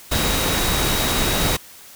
sine tone in noise, 3809 Hz, A#7, 37 cents sharp, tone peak -28 dBFS, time 0.11-1.57 s, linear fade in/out 10 ms, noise pink, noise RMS -20 dBFS, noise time 0.11-1.57 s, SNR -11 dB, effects white hiss -43 dBFS RMS until 1.95 s

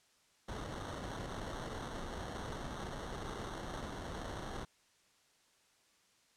pink noise with sample-and-hold, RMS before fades -43 dBFS, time 0.48-4.65 s, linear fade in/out 5 ms, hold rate 2450 Hz, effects white hiss -70 dBFS RMS until 6.36 s + low-pass 8000 Hz 12 dB/octave

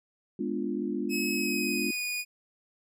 sine chord, G# diminished seventh, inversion none, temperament equal, 207.7 / 246.9 / 293.7 / 349.2 Hz, G#3 / B3 / D4 / F4, 0 / 0 / 0 / 0 cents, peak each -34 dBFS, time 0.39-1.91 s, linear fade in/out 5 ms
sawtooth tone with pitch glide, 2566 to 2461 Hz, E7 to D#7, -47 to -20 cents, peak -27 dBFS, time 1.09-2.25 s, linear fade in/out 50 ms, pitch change -73 cents, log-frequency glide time 1.33-2.04 s
effects none

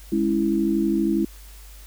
sine chord, C# minor, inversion second, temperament equal, 207.7 / 277.2 / 329.6 Hz, G#3 / C#4 / E4, 0 / 0 / 0 cents, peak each -23 / -26 / -21 dBFS, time 0.12-1.25 s, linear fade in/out 5 ms, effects added 50 Hz sine -41 dBFS peak until 1.86 s + white hiss -49 dBFS RMS until 1.86 s

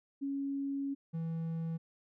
sine / triangle tone pair in turn, 277.2 / 163.92 Hz, C#4 / E3, 0 / -9 cents, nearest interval major sixth, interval 909 cents, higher first, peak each -33 / -32 dBFS, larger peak second, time 0.21-0.95 / 1.13-1.78 s, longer first, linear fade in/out 20 ms, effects none

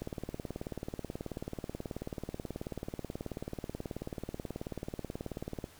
click train, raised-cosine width 2 ms, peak -24 dBFS, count 105, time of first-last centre 0.02-5.642 s, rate 18.5 Hz, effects pink hiss -57 dBFS RMS until 5.79 s

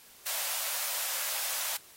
white high-pass noise, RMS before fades -33 dBFS, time 0.26-1.77 s, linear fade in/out 5 ms, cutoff 520 Hz, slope 96 dB/octave, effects white hiss -55 dBFS RMS until 1.96 s + AAC 48 kbps

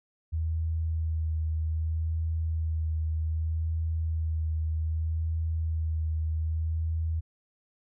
sine tone with vibrato, 80 Hz, D#2, 49 cents sharp, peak -26 dBFS, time 0.32-7.21 s, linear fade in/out 20 ms, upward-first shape sine, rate 0.64 Hz, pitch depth 19 cents each way, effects none

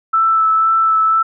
sine tone with vibrato, 1318.5 Hz, E6, in tune, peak -10 dBFS, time 0.13-1.23 s, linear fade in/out 10 ms, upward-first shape sine, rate 2 Hz, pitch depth 13 cents each way, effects none

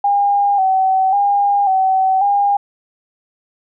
sine tone with vibrato, 784 Hz, G5, in tune, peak -11 dBFS, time 0.04-2.57 s, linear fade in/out 5 ms, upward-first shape square, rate 0.92 Hz, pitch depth 52 cents each way, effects none

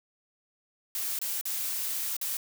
blue noise with dropouts, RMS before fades -32 dBFS, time 0.95-2.37 s, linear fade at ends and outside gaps 1 ms, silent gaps 1.189-1.215 / 1.412-1.454 / 2.167-2.213 s, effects none

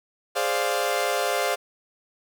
sawtooth chord, D half-diminished seventh, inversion second, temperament equal, 415.3 / 523.3 / 587.3 / 698.5 Hz, Ab4 / C5 / D5 / F5, 0 / 0 / 0 / 0 cents, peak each -26 / -24 / -25 / -23 dBFS, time 0.35-1.56 s, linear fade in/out 20 ms, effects none

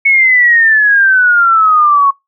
sine exponential sweep, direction down, 2217 to 1100 Hz, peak -5 dBFS, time 0.05-2.11 s, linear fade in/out 10 ms, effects noise-tail reverb RT60 0.2 s tail -24 dB re dry

